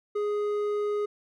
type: tone with hard clipping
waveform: sine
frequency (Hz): 415.3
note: G#4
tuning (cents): 0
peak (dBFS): -27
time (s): 0.15-1.06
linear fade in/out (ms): 10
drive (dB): 6
effects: none